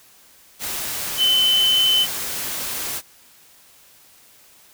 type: tone in noise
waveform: sine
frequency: 3044 Hz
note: F#7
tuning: 48 cents sharp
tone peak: -14 dBFS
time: 1.17-2.07 s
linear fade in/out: 50 ms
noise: white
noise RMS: -27 dBFS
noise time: 0.59-3.02 s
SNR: +10 dB
effects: white hiss -51 dBFS RMS until 4.73 s